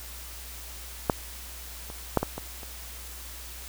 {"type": "clicks", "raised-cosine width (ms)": 1, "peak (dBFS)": [-6, -25, -6, -12, -19, -28], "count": 6, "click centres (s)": [1.098, 1.901, 2.173, 2.23, 2.38, 2.632], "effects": ["added 60 Hz sine -43 dBFS peak until 3.68 s", "white hiss -43 dBFS RMS until 3.68 s"]}